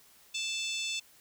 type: harmonic tone with a mistuned harmonic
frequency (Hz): 880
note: A5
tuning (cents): 0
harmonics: 3 / 4 / 5 / 6 / 7 / 8 / 9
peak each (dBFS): -36 / -36 / -44 / -44 / -45 / -45 / -44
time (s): 0.34-1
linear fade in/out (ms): 10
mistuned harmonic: 7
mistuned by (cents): +27
effects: white hiss -60 dBFS RMS until 1.2 s